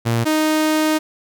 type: tone pair in turn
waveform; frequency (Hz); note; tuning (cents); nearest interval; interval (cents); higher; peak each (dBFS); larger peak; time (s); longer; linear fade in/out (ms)
sawtooth; 116.3 / 310.5; A#2 / D#4; -4 / -3; octave + perfect fourth; 1701; second; -12 / -11; second; 0.05-0.25 / 0.25-0.99; second; 20
effects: none